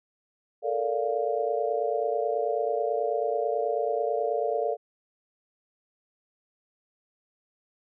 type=chord; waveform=sine; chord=Bb major seventh; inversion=third; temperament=just; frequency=437 / 466.2 / 582.7 / 699.2 Hz; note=A4 / Bb4 / D5 / F5; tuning=-12 / 0 / -14 / +2 cents; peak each=-30 dBFS; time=0.62-4.77 s; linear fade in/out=50 ms; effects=none